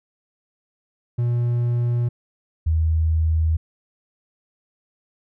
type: tone pair in turn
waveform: triangle / sine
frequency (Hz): 120 / 80.09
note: B2 / E2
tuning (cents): -49 / -49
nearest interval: perfect fifth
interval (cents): 700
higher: first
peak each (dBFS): -16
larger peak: neither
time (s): 1.18-2.09 / 2.66-3.57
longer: neither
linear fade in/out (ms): 10
effects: none